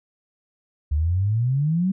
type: exponential sweep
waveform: sine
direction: up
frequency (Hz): 71.2 to 196.1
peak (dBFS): -18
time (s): 0.91-1.92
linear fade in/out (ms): 10
effects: none